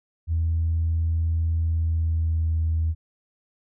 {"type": "tone with pitch glide", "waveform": "sine", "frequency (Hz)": [82, 80.73], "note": ["E2", "E2"], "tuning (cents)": [-9, -36], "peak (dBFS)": -19, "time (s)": [0.27, 2.95], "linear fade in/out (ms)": 50, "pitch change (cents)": -27, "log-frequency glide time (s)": [1.61, 2.61], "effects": ["tanh soft clip ceiling -16 dBFS"]}